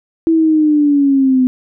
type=linear sweep; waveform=sine; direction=down; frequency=329.3 to 252.5 Hz; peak=-8 dBFS; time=0.27-1.47 s; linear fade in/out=0 ms; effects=none